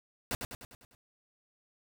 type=noise with echo; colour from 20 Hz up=pink; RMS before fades=-33 dBFS; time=0.31-0.35 s; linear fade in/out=0 ms; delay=100 ms; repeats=6; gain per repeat=-5 dB; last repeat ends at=0.95 s; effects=none